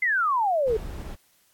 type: exponential sweep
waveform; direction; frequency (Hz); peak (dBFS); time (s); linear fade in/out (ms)
sine; down; 2100 to 419.6; -20; 0.02-0.77; 5
type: noise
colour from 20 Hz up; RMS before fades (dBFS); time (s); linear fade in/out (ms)
brown; -35; 0.66-1.16; 20
effects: white hiss -63 dBFS RMS until 1.53 s + AAC 64 kbps